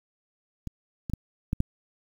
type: clicks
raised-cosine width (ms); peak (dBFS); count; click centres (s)
5; -21 / -21 / -15 / -13 / -11; 5; 0.673 / 1.098 / 1.136 / 1.531 / 1.604
effects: 8-bit